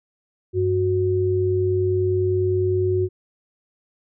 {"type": "tone pair together", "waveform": "sine", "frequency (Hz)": [97.36, 367.6], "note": ["G2", "F#4"], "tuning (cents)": [-11, -11], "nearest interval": "octave + major seventh", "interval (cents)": 2300, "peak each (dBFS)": [-22, -19], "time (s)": [0.53, 3.09], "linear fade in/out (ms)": 50, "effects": []}